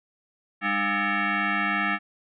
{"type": "tone with frequency modulation", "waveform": "sine", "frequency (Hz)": 201.2, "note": "G3", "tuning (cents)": 45, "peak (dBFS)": -22, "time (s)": [0.61, 1.99], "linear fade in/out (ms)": 50, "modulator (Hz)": 505, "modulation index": 4.5, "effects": []}